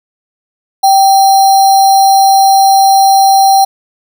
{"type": "tone with sample-and-hold", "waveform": "sine", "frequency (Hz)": 779, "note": "G5", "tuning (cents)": -11, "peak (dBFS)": -3, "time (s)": [0.83, 3.65], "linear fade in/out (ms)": 10, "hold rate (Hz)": 4900, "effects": []}